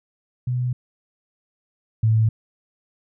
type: tone pair in turn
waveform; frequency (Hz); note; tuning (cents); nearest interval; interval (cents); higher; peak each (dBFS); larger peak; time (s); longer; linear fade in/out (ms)
sine; 124.6 / 110.78; B2 / A2; +16 / +12; major second; 204; first; -20 / -14; second; 0.47-0.73 / 2.03-2.29; neither; 5
effects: none